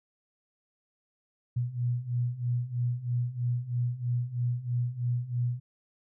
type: beating tone pair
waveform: sine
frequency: 120 / 123.1 Hz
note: B2 / B2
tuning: -49 / -5 cents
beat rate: 3.1 Hz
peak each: -32 / -29 dBFS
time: 1.56-5.6 s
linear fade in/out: 10 ms
effects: none